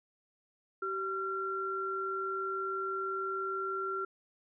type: tone pair together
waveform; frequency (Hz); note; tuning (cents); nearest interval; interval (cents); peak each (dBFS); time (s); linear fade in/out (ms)
sine; 384.3 / 1369.5; G4 / F6; -34 / -34; octave + minor seventh; 2200; -37 / -34; 0.82-4.05; 5
effects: none